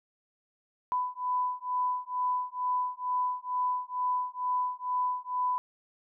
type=beating tone pair; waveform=sine; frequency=997 / 999.2 Hz; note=B5 / B5; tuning=+16 / +20 cents; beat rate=2.2 Hz; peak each=-31 / -31 dBFS; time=0.92-5.58 s; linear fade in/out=0 ms; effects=none